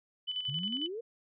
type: tone with tremolo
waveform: sine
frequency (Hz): 3000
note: F#7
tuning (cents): +23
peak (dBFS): -31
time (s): 0.27-0.88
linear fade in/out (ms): 20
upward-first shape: square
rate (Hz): 11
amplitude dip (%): 55
type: exponential sweep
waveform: sine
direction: up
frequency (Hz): 128.3 to 484.5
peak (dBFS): -36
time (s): 0.48-1.01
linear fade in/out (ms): 10
effects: resampled to 8000 Hz